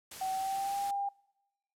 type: noise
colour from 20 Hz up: white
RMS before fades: -45 dBFS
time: 0.11-0.91 s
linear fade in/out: 5 ms
type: tone with pitch glide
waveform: sine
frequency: 760 to 800.1 Hz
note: F#5 to G5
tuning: +46 to +35 cents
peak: -31 dBFS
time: 0.21-1.09 s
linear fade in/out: 5 ms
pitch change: +89 cents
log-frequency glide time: 0.31-0.78 s
effects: noise-tail reverb RT60 1.0 s tail -26 dB re dry + low-pass 12000 Hz 12 dB/octave